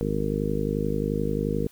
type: harmonic tone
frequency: 51.4 Hz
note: G#1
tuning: 17 cents flat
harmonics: 1 / 2 / 3 / 4 / 5 / 6 / 7 / 8 / 9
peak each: -32 / -36 / -30 / -31 / -32 / -35 / -36 / -34 / -30 dBFS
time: 0.01-1.67 s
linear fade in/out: 0 ms
effects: white hiss -56 dBFS RMS until 1.71 s